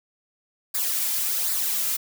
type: noise with flanger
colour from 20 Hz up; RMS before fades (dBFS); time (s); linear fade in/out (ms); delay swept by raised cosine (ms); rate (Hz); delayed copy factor
blue; -25; 0.74-1.97; 10; 0.32 to 2.72; 1.3; -0.55
effects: none